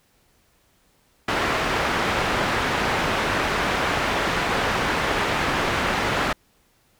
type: low-pass noise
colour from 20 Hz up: white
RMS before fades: -23 dBFS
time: 1.28-6.33 s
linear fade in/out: 5 ms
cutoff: 1800 Hz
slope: 12 dB/octave
effects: pink hiss -62 dBFS RMS until 6.99 s